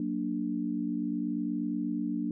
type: chord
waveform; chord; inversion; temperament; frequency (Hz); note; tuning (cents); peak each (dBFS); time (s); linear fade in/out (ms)
sine; Gb augmented; none; equal; 185 / 233.1 / 293.7; Gb3 / Bb3 / D4; 0 / 0 / 0; -36 / -33 / -32; 0-2.31; 2
effects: none